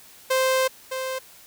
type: tone pair in turn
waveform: sawtooth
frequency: 522 / 522 Hz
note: C5 / C5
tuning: -4 / -4 cents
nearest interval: unison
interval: 0 cents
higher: neither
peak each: -15 / -23 dBFS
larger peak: first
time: 0.3-0.68 / 0.91-1.19 s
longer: first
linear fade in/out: 10 ms
effects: white hiss -49 dBFS RMS until 1.46 s